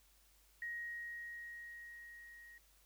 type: tone with level ramp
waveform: sine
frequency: 1884 Hz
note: A#6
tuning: 18 cents sharp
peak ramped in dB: -40 to -55 dBFS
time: 0.62-2.58 s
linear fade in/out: 2 ms
effects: added 50 Hz sine -70 dBFS peak until 2.85 s + white hiss -70 dBFS RMS until 2.85 s